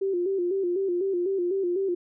sine tone with vibrato, 370 Hz, F#4, in tune, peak -23 dBFS, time 0.01-1.95 s, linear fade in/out 10 ms, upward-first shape square, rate 4 Hz, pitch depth 87 cents each way, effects none

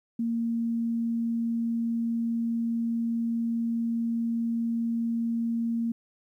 sine tone, 231.2 Hz, A#3, 14 cents flat, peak -25 dBFS, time 0.19-5.92 s, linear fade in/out 5 ms, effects 11-bit

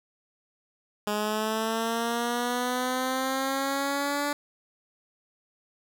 10% pulse linear sweep, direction up, 207.7 to 290.6 Hz, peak -18 dBFS, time 1.07-4.33 s, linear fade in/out 2 ms, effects none

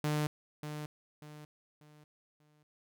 sawtooth tone with echo, 150.4 Hz, D3, 42 cents sharp, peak -26 dBFS, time 0.04-0.27 s, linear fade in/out 2 ms, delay 590 ms, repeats 4, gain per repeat -9 dB, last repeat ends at 2.63 s, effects none

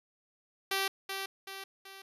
5% pulse tone with echo, 388.5 Hz, G4, 16 cents flat, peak -18 dBFS, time 0.71-0.88 s, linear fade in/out 5 ms, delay 380 ms, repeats 3, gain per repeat -6 dB, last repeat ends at 2.02 s, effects resampled to 32000 Hz

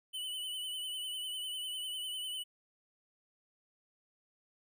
square tone with vibrato, 3000 Hz, F#7, 23 cents sharp, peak -38 dBFS, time 0.13-2.44 s, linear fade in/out 20 ms, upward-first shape sine, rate 10 Hz, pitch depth 44 cents each way, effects none

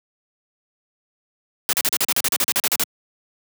white noise bursts, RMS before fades -19 dBFS, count 15, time 1.69-2.836 s, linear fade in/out 0 ms, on 40 ms, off 39 ms, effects high-pass 150 Hz 12 dB/octave

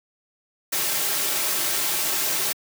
white noise with comb filter, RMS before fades -24 dBFS, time 0.72-2.53 s, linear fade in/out 10 ms, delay 4.1 ms, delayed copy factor -0.55, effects high-pass 200 Hz 12 dB/octave

